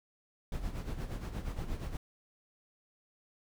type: noise with tremolo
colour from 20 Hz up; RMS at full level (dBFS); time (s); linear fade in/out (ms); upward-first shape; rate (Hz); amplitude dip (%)
brown; -35; 0.52-1.97; 2; sine; 8.5; 65
effects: none